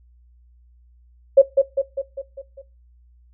sine tone with echo, 545 Hz, C#5, 29 cents flat, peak -5 dBFS, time 1.37-1.42 s, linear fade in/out 10 ms, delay 200 ms, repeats 6, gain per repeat -5 dB, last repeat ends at 2.62 s, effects noise-tail reverb RT60 0.3 s tail -21 dB re dry + added 60 Hz sine -50 dBFS peak until 3.33 s

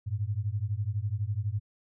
sine beating tone pair, 98 / 110 Hz, G2 / A2, 0 / 0 cents, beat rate 12 Hz, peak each -31 dBFS, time 0.06-1.6 s, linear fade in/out 20 ms, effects none

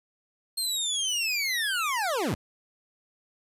25% pulse linear sweep, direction down, 4256 to 65.41 Hz, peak -22 dBFS, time 0.57-2.35 s, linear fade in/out 10 ms, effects resampled to 32000 Hz + 9-bit

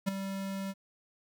square tone with ADSR envelope, 194.5 Hz, G3, 13 cents flat, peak -25 dBFS, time 0.06-0.74 s, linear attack 23 ms, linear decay 10 ms, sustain -10 dB, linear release 39 ms, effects 11-bit

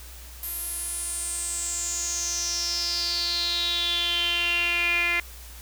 sawtooth tone with band-pass filter sweep, 345.8 Hz, F4, 17 cents flat, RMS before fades -27 dBFS, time 0.43-5.2 s, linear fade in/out 2 ms, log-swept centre 12000 to 2200 Hz, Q 8.2, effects added 60 Hz sine -42 dBFS peak until 5.61 s + white hiss -46 dBFS RMS until 5.61 s

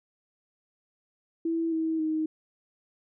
sine tone with pitch steps, 329.6 / 321.5 / 313.6 Hz, E4 / E4 / D#4, 0 / -43 / +14 cents, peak -25 dBFS, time 1.45-2.26 s, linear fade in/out 5 ms, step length 270 ms, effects none

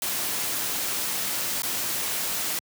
white noise with dropouts, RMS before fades -28 dBFS, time 0.02-2.59 s, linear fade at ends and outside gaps 2 ms, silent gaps 1.621-1.632 s, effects high-pass 100 Hz 12 dB/octave

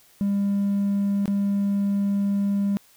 triangle tone with dropouts, 200.3 Hz, G3, 38 cents sharp, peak -17 dBFS, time 0.21-2.77 s, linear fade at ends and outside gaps 0 ms, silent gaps 1.257-1.279 s, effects tanh soft clip ceiling -15 dBFS + white hiss -56 dBFS RMS until 2.96 s

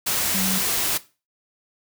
sine tone in noise, 189.7 Hz, F#3, 43 cents sharp, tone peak -25 dBFS, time 0.34-0.59 s, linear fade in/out 10 ms, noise white, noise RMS -23 dBFS, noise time 0.06-0.98 s, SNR -5 dB, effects noise-tail reverb RT60 0.3 s tail -17 dB re dry

